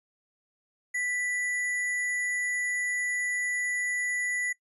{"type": "tone with sample-and-hold", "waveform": "sine", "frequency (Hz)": 1975.5, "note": "B6", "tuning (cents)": 0, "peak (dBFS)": -27, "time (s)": [0.94, 4.53], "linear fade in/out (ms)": 10, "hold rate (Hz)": 8820, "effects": ["noise-tail reverb RT60 0.1 s tail -22 dB re dry", "resampled to 32000 Hz"]}